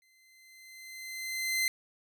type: tone with exponential growth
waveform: sawtooth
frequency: 2067 Hz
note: C7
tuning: 22 cents flat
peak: -22 dBFS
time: 0.02-1.68 s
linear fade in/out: 1 ms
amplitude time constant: 360 ms
effects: none